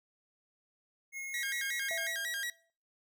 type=tone; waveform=square; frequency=2162 Hz; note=C#7; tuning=44 cents flat; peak=-39 dBFS; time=1.12-2.14 s; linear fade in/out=50 ms
type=tone with vibrato; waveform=sawtooth; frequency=1760 Hz; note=A6; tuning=in tune; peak=-31 dBFS; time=1.34-2.5 s; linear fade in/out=2 ms; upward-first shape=square; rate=5.5 Hz; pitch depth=150 cents each way
type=tone with exponential decay; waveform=sine; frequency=667 Hz; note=E5; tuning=20 cents sharp; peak=-37 dBFS; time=1.91-2.7 s; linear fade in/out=0 ms; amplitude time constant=170 ms
effects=noise-tail reverb RT60 0.4 s tail -21 dB re dry